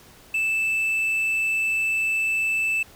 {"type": "tone with quantisation", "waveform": "triangle", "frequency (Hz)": 2637, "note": "E7", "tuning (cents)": 0, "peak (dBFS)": -19, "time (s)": [0.34, 2.83], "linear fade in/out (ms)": 5, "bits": 8, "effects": ["pink hiss -50 dBFS RMS until 2.95 s"]}